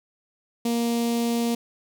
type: tone with notch filter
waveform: sawtooth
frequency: 234.5 Hz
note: A#3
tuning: 11 cents sharp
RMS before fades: -24 dBFS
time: 0.65-1.55 s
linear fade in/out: 5 ms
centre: 1500 Hz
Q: 0.65
effects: 9-bit